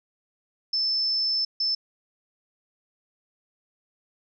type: tone bursts at uneven times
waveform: sine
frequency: 5274 Hz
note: E8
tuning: in tune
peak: -22 dBFS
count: 2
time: 0.73-1.45 / 1.6-1.75 s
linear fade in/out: 5 ms
effects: none